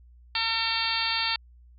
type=harmonic tone with a mistuned harmonic; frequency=452.9 Hz; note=A#4; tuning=50 cents flat; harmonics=2 / 3 / 4 / 5 / 6 / 7 / 8 / 9 / 10; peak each=-34 / -35 / -35 / -35 / -32 / -35 / -33 / -35 / -30 dBFS; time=0.35-1.36 s; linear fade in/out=2 ms; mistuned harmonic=7; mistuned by=+26 cents; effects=added 60 Hz sine -50 dBFS peak until 1.78 s